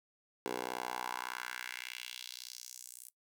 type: tone with high-pass filter sweep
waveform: 10% pulse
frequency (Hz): 61.74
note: B1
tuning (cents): 0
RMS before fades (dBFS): -43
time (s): 0.46-3.1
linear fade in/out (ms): 0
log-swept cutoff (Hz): 440 to 9700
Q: 2.1
effects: noise-tail reverb RT60 0.1 s tail -19 dB re dry